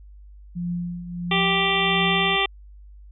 sine tone with tremolo, 174.61 Hz, F3, in tune, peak -23 dBFS, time 0.55-2.37 s, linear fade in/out 20 ms, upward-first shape triangle, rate 1.5 Hz, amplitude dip 70%
harmonic tone, 392 Hz, G4, in tune, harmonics 1 / 2 / 3 / 5 / 6 / 7 / 8 / 9, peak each -27 / -27 / -27 / -27 / -27 / -27 / -27 / -27 dBFS, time 1.31-2.46 s, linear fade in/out 5 ms
effects added 50 Hz sine -42 dBFS peak until 3.11 s

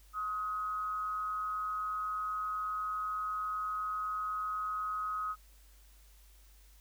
sine tone with amplitude modulation, 1264 Hz, D#6, 27 cents sharp, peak -31 dBFS, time 0.13-5.36 s, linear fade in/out 50 ms, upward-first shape sine, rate 192 Hz, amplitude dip 45%, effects added 50 Hz sine -57 dBFS peak until 6.8 s + white hiss -65 dBFS RMS until 6.8 s

